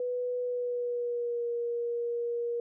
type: tone with pitch glide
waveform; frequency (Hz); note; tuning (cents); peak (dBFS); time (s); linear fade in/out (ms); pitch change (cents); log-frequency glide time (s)
sine; 493.9 to 473.5; B4 to A#4; 0 to +27; -29; 0-2.6; 2; -73; 0.41-1.45
effects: none